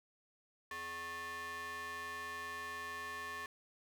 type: ring-modulated tone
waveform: 45% pulse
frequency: 336.6 Hz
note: E4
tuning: 36 cents sharp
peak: -39 dBFS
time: 0.71-3.46 s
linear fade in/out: 2 ms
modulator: 1430 Hz
effects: none